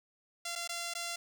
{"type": "tone with dropouts", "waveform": "5% pulse", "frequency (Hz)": 687, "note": "F5", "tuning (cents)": -29, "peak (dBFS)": -25, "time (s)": [0.45, 1.16], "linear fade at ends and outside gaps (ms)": 5, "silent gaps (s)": [[0.554, 0.558], [0.676, 0.691], [0.938, 0.95]], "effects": []}